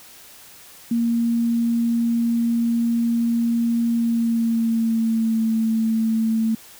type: tone with pitch glide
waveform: sine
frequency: 233.1 to 223.3 Hz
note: A#3 to A3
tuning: 0 to +26 cents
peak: -17 dBFS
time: 0.91-6.55 s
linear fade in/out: 5 ms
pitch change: -74 cents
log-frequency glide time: 3.88-5.44 s
effects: white hiss -45 dBFS RMS until 6.79 s